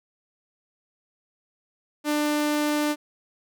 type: tone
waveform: sawtooth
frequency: 297.7 Hz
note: D4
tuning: 24 cents sharp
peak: -18 dBFS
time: 2.04-2.96 s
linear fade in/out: 50 ms
effects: none